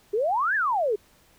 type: exponential two-way sweep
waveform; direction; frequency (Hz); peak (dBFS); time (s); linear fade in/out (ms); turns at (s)
sine; up then down; 392 to 1793 to 392; -21; 0.13-0.96; 10; 0.55
effects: pink hiss -59 dBFS RMS until 1.38 s